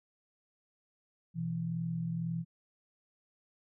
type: tone pair together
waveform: sine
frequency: 124.8 / 166.79 Hz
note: B2 / E3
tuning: +19 / +21 cents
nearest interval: perfect fourth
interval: 502 cents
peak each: -39 / -33 dBFS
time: 1.34-2.45 s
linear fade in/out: 50 ms
effects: none